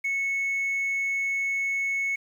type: tone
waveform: sine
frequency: 2203 Hz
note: C#7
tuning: 11 cents flat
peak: -22 dBFS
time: 0.04-2.16 s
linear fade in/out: 10 ms
effects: tanh soft clip ceiling -23 dBFS + 9-bit